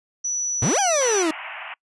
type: tone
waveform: sine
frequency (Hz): 5920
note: F#8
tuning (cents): 0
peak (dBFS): -22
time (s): 0.24-1.23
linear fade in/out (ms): 10
type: exponential two-way sweep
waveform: 40% pulse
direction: up then down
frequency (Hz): 98 to 835 to 304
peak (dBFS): -18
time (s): 0.62-1.31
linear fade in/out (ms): 5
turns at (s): 0.79
type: band-pass noise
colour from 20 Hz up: white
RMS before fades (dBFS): -35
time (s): 1.01-1.74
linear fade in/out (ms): 2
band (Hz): 630 to 2900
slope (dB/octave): 96
effects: noise-tail reverb RT60 0.1 s tail -25 dB re dry + resampled to 24000 Hz